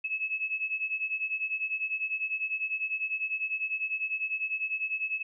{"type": "beating tone pair", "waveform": "sine", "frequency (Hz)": [2580, 2590], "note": ["E7", "E7"], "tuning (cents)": [-38, -31], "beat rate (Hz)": 10, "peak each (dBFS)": [-34, -31], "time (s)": [0.04, 5.23], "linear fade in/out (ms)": 10, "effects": []}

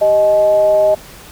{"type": "tone with frequency modulation", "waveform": "sine", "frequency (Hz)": 622.3, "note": "D#5", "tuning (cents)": 0, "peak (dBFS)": -8, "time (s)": [0.01, 0.95], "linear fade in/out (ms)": 10, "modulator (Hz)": 230, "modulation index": 0.36, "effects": ["pink hiss -37 dBFS RMS until 1.31 s"]}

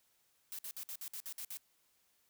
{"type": "noise bursts", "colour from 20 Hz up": "blue", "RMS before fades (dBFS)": -44, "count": 9, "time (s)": [0.52, 1.571], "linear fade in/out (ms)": 0, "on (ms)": 67, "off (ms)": 56, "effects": ["white hiss -74 dBFS RMS until 2.29 s"]}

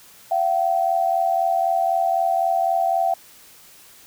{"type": "tone pair together", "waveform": "sine", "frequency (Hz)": [681, 764.9], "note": ["F5", "G5"], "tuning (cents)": [-44, -43], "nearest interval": "major second", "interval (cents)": 201, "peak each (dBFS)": -20, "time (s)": [0.31, 3.14], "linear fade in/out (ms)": 5, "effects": ["white hiss -48 dBFS RMS until 4.06 s"]}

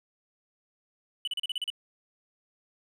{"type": "tone bursts", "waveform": "triangle", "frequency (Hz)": 2975, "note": "F#7", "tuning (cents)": 9, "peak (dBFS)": -27, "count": 8, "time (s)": [1.25, 1.702], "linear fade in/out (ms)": 2, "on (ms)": 25, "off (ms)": 36, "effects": []}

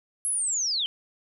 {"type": "linear sweep", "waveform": "sine", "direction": "down", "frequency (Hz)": [11000, 3000], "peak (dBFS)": -24, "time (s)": [0.25, 0.86], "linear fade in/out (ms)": 0, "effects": []}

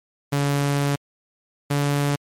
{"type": "tone pair in turn", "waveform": "sawtooth", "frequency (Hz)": [142.1, 143.34], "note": ["C#3", "D3"], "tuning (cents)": [43, -42], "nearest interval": "unison", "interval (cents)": 15, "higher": "second", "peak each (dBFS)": -15, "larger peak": "neither", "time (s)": [[0.32, 0.96], [1.7, 2.16]], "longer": "first", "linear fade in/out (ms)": 10, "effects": ["MP3 64 kbps"]}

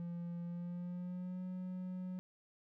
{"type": "tone with pitch glide", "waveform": "triangle", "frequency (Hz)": [172.2, 183.5], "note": ["F3", "F#3"], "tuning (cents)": [-24, -14], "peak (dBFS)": -38, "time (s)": [0, 2.19], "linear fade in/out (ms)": 0, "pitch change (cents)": 110, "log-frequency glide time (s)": [0.44, 1.43], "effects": []}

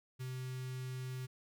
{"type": "tone with notch filter", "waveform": "square", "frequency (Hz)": 128.5, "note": "C3", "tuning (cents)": -31, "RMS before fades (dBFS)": -42, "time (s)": [0.19, 1.27], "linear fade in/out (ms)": 20, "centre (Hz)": 690, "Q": 0.61, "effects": []}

